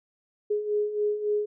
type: beating tone pair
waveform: sine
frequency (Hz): 415.3 / 418.9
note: G#4 / G#4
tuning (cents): 0 / +15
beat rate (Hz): 3.6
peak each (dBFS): -31 / -25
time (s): 0.5-1.46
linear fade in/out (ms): 10
effects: none